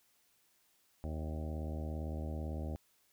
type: harmonic tone with a mistuned harmonic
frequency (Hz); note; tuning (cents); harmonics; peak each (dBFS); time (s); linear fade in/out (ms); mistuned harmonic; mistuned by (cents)
77.78; D#2; 0; 1 / 2 / 3 / 4 / 5 / 6 / 7 / 8 / 9 / 10; -38 / -46 / -46 / -49 / -53 / -56 / -51 / -53 / -57 / -56; 1.04-2.76; 0; 9; -47
effects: white hiss -72 dBFS RMS until 3.12 s